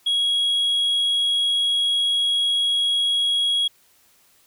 sine tone, 3314 Hz, G#7, 4 cents flat, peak -15 dBFS, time 0.06-3.68 s, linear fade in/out 10 ms, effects tanh soft clip ceiling -17 dBFS + white hiss -58 dBFS RMS until 4.46 s

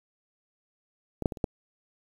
clicks, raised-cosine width 2 ms, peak -18 / -9 / -20 / -29 / -12 dBFS, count 5, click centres 1.223 / 1.258 / 1.322 / 1.372 / 1.442 s, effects 8-bit

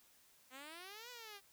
5% pulse exponential two-way sweep, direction up then down, 250 to 500 to 389.3 Hz, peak -39 dBFS, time 0.5-1.41 s, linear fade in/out 50 ms, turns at 1.1 s, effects white hiss -68 dBFS RMS until 1.52 s

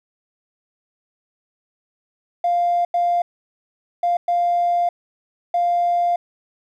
triangle tone bursts at uneven times, 698.5 Hz, F5, in tune, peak -12 dBFS, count 5, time 2.44-2.85 / 2.94-3.22 / 4.03-4.17 / 4.28-4.89 / 5.54-6.16 s, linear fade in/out 5 ms, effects tanh soft clip ceiling -13 dBFS

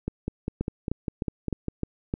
two click trains, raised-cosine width 3 ms, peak -14 / -15 dBFS, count 6 / 9, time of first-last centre 0.61-2.139 / 0.08-1.683 s, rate 3.27 / 4.99 Hz, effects none

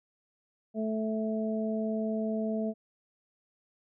harmonic tone, 218.8 Hz, A3, 9 cents flat, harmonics 1 / 2 / 3, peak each -30 / -36 / -35 dBFS, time 0.74-2.74 s, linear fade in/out 50 ms, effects none

